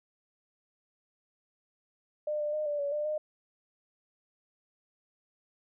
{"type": "tone with pitch steps", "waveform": "sine", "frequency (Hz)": [602, 595, 610, 587, 569, 597, 610], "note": ["D5", "D5", "D#5", "D5", "C#5", "D5", "D#5"], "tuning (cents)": [43, 22, -34, -1, 45, 28, -34], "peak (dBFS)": -29, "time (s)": [2.27, 3.18], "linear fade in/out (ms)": 5, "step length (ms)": 130, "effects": []}